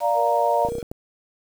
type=chord; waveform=sine; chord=Bb major; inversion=first; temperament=equal; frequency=587.3 / 698.5 / 932.3 Hz; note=D5 / F5 / Bb5; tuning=0 / 0 / 0 cents; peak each=-22 dBFS; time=0-0.7 s; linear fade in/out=50 ms
type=tone; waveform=sine; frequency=471.4 Hz; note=A#4; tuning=19 cents sharp; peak=-26 dBFS; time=0.14-0.83 s; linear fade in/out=50 ms
type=clicks; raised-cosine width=2 ms; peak=-18 dBFS; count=7; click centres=0.65 / 0.687 / 0.721 / 0.753 / 0.784 / 0.828 / 0.915 s
effects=7-bit